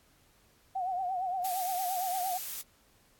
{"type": "tone with vibrato", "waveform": "sine", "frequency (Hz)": 740, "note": "F#5", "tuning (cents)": 0, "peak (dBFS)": -30, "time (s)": [0.75, 2.38], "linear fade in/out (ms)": 10, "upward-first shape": "triangle", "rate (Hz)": 8.7, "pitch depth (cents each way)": 98}
{"type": "noise", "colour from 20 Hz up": "blue", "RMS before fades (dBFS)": -38, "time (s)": [1.44, 2.62], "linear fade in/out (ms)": 10}
{"effects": ["pink hiss -65 dBFS RMS until 3.19 s", "AAC 64 kbps"]}